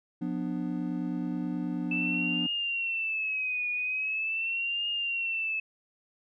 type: chord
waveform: triangle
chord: B diminished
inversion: second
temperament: just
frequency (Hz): 177.8 / 246.9 / 296.3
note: F3 / B3 / D4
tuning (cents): +31 / 0 / +15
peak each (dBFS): -32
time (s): 0.21-2.47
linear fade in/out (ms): 10
type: tone with vibrato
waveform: sine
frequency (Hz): 2637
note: E7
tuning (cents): 0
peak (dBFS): -28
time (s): 1.91-5.6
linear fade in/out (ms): 5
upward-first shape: triangle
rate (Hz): 0.42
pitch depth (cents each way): 130
effects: none